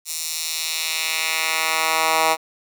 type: tone with high-pass filter sweep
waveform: 10% pulse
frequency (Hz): 160.1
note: D#3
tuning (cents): +50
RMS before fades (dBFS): -22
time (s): 0.05-2.37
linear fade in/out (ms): 50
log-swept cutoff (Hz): 6600 to 820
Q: 1.1
effects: none